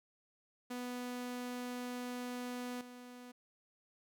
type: tone with level steps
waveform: sawtooth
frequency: 246.9 Hz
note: B3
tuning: in tune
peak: -36 / -46 dBFS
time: 0.7-3.32 s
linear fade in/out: 10 ms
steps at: 2.81 s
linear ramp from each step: 2 ms
effects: none